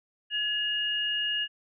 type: tone pair together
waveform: sine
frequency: 1691 / 2855 Hz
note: G#6 / F7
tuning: +31 / +37 cents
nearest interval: major sixth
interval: 906 cents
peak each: -33 / -27 dBFS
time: 0.3-1.48 s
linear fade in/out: 50 ms
effects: none